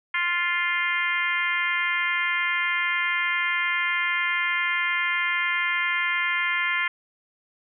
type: harmonic tone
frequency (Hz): 349.6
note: F4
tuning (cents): +2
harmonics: 3 / 4 / 5 / 6 / 7 / 8 / 9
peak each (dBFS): -31 / -31 / -28 / -25 / -33 / -38 / -38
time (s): 0.14-6.88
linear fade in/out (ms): 5
effects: none